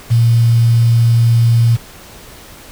sine tone with quantisation, 116.54 Hz, A#2, in tune, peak -7 dBFS, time 0.1-1.77 s, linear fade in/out 20 ms, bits 5, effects pink hiss -37 dBFS RMS until 2.71 s

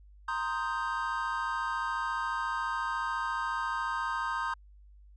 triangle chord, C minor seventh, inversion third, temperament equal, 932.3 / 1046.5 / 1244.5 / 1568 Hz, Bb5 / C6 / Eb6 / G6, 0 / 0 / 0 / 0 cents, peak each -34 dBFS, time 0.28-4.54 s, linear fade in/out 5 ms, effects added 50 Hz sine -52 dBFS peak until 5.16 s + resampled to 22050 Hz

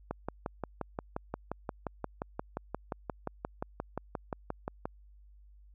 click train, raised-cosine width 1 ms, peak -20 dBFS, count 28, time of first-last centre 0.11-4.855 s, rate 5.69 Hz, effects added 50 Hz sine -54 dBFS peak until 5.74 s

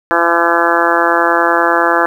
harmonic tone, 169.7 Hz, F3, 49 cents flat, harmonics 2 / 3 / 4 / 5 / 6 / 7 / 8 / 9 / 10, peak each -18 / -18 / -18 / -18 / -18 / -18 / -18 / -18 / -18 dBFS, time 0.11-2.06 s, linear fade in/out 0 ms, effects 7-bit

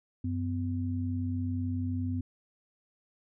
sine tone pair together, 94.7 / 252.8 Hz, F#2 / B3, +41 / +41 cents, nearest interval octave + perfect fourth, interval 1700 cents, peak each -31 / -33 dBFS, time 0.24-2.21 s, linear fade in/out 5 ms, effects none

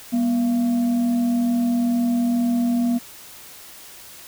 sine tone with frequency modulation, 241.1 Hz, B3, 41 cents flat, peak -17 dBFS, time 0.12-2.99 s, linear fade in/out 20 ms, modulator 440 Hz, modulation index 0.33, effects white hiss -42 dBFS RMS until 4.27 s

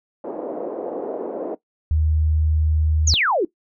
white band-pass noise, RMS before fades -28 dBFS, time 0.24-1.55 s, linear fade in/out 5 ms, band 310 to 560 Hz, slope 24 dB/octave
sine tone, 77.78 Hz, D#2, in tune, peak -16 dBFS, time 1.91-3.14 s, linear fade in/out 0 ms
sine exponential sweep, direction down, 7000 to 311.1 Hz, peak -16 dBFS, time 3.07-3.45 s, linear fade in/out 5 ms
effects noise-tail reverb RT60 0.1 s tail -17 dB re dry

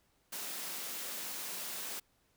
white high-pass noise, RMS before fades -41 dBFS, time 0.32-2 s, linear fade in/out 10 ms, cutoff 160 Hz, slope 96 dB/octave, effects pink hiss -73 dBFS RMS until 2.36 s

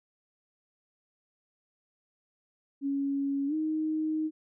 sine tone with pitch glide, 278.1 to 312.2 Hz, C#4 to D#4, +6 to +6 cents, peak -27 dBFS, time 2.81-4.31 s, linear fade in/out 50 ms, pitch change +200 cents, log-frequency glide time 3.47-3.54 s, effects none

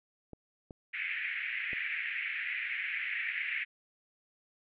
clicks, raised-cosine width 2 ms, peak -32 dBFS, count 3, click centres 0.333 / 0.708 / 1.732 s
white band-pass noise, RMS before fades -36 dBFS, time 0.93-3.65 s, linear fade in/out 20 ms, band 1800 to 2400 Hz, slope 48 dB/octave
effects none

